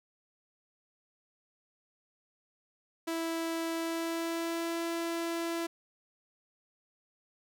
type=tone with pitch glide; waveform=sawtooth; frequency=329.6 to 335.2 Hz; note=E4 to E4; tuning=0 to +29 cents; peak=-28 dBFS; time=3.07-5.67 s; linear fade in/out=10 ms; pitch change=+29 cents; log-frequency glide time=3.75-4.83 s; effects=none